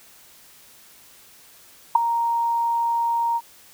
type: tone with ADSR envelope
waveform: sine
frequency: 932.3 Hz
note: A#5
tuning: in tune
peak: -6 dBFS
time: 1.95-3.41 s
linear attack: 7 ms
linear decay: 6 ms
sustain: -13 dB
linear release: 47 ms
effects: white hiss -50 dBFS RMS until 3.73 s